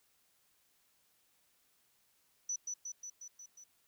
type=tone with echo; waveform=sine; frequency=5950 Hz; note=F#8; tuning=9 cents sharp; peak=-34 dBFS; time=2.49-2.56 s; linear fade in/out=5 ms; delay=180 ms; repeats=6; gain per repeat=-3 dB; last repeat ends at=3.64 s; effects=white hiss -73 dBFS RMS until 3.87 s